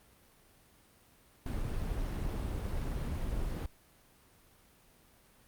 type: noise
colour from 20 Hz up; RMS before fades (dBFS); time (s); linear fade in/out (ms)
brown; -35; 1.46-3.66; 2
effects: pink hiss -63 dBFS RMS until 5.47 s + Opus 32 kbps